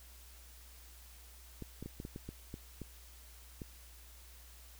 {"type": "clicks", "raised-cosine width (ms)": 3, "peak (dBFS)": -30, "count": 10, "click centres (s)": [1.623, 1.826, 1.86, 2.001, 2.051, 2.161, 2.29, 2.541, 2.817, 3.618], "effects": ["added 60 Hz sine -55 dBFS peak until 4.79 s", "white hiss -59 dBFS RMS until 4.79 s"]}